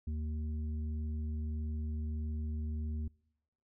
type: harmonic tone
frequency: 76.8 Hz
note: D#2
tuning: 22 cents flat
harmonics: 1 / 3 / 5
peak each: -34 / -44 / -59 dBFS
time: 0.07-3.08 s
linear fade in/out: 5 ms
effects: noise-tail reverb RT60 0.8 s tail -26 dB re dry